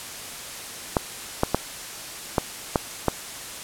clicks, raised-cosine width 1 ms, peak -4 dBFS, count 6, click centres 0.968 / 1.434 / 1.546 / 2.382 / 2.758 / 3.083 s, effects white hiss -36 dBFS RMS until 3.63 s + low-pass 11000 Hz 12 dB/octave

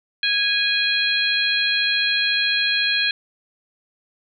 harmonic tone, 826 Hz, G#5, 10 cents flat, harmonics 2 / 3 / 4 / 5, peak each -23 / -23 / -23 / -23 dBFS, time 0.23-3.11 s, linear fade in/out 2 ms, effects none

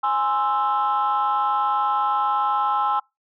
sine chord, Ab augmented, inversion none, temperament equal, 830.6 / 1046.5 / 1318.5 Hz, Ab5 / C6 / E6, 0 / 0 / 0 cents, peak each -21 / -23 / -22 dBFS, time 0.03-3 s, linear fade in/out 10 ms, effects noise-tail reverb RT60 0.2 s tail -25 dB re dry + tanh soft clip ceiling -13 dBFS

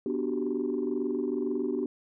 sine chord, G major seventh, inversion first, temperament equal, 246.9 / 293.7 / 370 / 392 Hz, B3 / D4 / F#4 / G4, 0 / 0 / 0 / 0 cents, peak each -32 dBFS, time 0.06-1.86 s, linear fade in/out 2 ms, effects tanh soft clip ceiling -20 dBFS

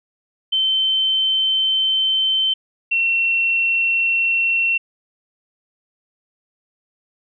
sine tone pair in turn, 3088 / 2716 Hz, G7 / F7, -27 / -49 cents, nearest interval major second, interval 222 cents, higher first, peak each -15 / -15 dBFS, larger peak neither, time 0.52-2.54 / 2.91-4.78 s, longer first, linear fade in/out 10 ms, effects none

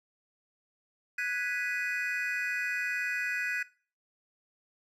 triangle chord, G# minor seventh, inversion third, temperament equal, 1480 / 1661.2 / 1975.5 / 2489 Hz, F#6 / G#6 / B6 / D#7, 0 / 0 / 0 / 0 cents, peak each -34 dBFS, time 1.18-3.63 s, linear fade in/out 5 ms, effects noise-tail reverb RT60 0.4 s tail -20 dB re dry

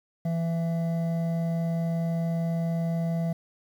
triangle tone pair together, 166.5 / 666 Hz, E3 / E5, +18 / +18 cents, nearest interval 2 octaves, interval 2400 cents, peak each -23 / -33 dBFS, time 0.25-3.33 s, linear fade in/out 5 ms, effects 9-bit

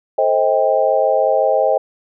sine chord, A half-diminished seventh, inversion none, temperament just, 440 / 528 / 633.6 / 792 Hz, A4 / C5 / Eb5 / G5, 0 / +16 / +31 / +18 cents, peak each -22 / -16 / -16 / -19 dBFS, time 0.18-1.78 s, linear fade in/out 5 ms, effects none

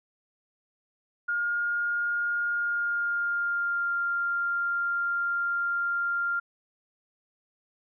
sine tone with pitch glide, 1419 to 1394.6 Hz, F6 to F6, +27 to -3 cents, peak -25 dBFS, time 1.28-6.4 s, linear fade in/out 10 ms, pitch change -30 cents, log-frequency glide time 2.48-3.95 s, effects none

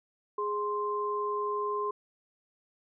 sine tone pair together, 415.3 / 1046.5 Hz, G#4 / C6, 0 / 0 cents, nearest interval octave + major third, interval 1600 cents, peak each -32 / -31 dBFS, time 0.38-1.91 s, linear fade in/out 5 ms, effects none

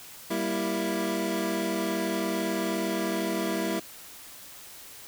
25% pulse chord, E diminished, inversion first, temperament equal with one note detuned, 196 / 235.7 / 329.6 Hz, G3 / Bb3 / E4, 0 / +19 / 0 cents, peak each -28 / -30 / -26 dBFS, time 0.3-3.8 s, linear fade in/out 10 ms, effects white hiss -46 dBFS RMS until 5.07 s

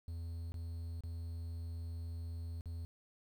triangle tone with dropouts, 83.6 Hz, E2, 25 cents sharp, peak -38 dBFS, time 0.08-2.85 s, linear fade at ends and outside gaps 0 ms, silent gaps 0.52-0.542 / 1.007-1.036 / 2.609-2.657 s, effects 11-bit

